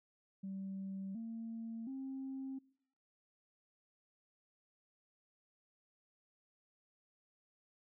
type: tone with pitch steps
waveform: sine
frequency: 193.2 / 227.1 / 267 Hz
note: G3 / A#3 / C4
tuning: -25 / -45 / +35 cents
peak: -40 dBFS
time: 0.43-2.59 s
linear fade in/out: 10 ms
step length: 720 ms
effects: noise-tail reverb RT60 0.7 s tail -24 dB re dry + tanh soft clip ceiling -37 dBFS